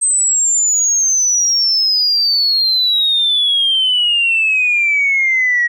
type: exponential sweep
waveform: sine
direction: down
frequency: 8310 to 1897 Hz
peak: -10 dBFS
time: 0.01-5.68 s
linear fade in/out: 20 ms
effects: tanh soft clip ceiling -6 dBFS